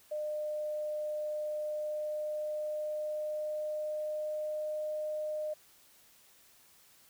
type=tone with pitch glide; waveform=sine; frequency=605 to 611 Hz; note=D#5 to D#5; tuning=-49 to -32 cents; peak=-33 dBFS; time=0.11-5.54 s; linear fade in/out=10 ms; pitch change=+17 cents; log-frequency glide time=1.54-4.82 s; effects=white hiss -62 dBFS RMS until 7.09 s